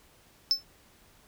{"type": "tone with exponential decay", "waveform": "triangle", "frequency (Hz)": 5274, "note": "E8", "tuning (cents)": 0, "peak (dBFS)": -15, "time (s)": [0.51, 0.63], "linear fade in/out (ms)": 0, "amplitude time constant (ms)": 24, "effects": ["tanh soft clip ceiling -14 dBFS", "pink hiss -60 dBFS RMS until 1.27 s"]}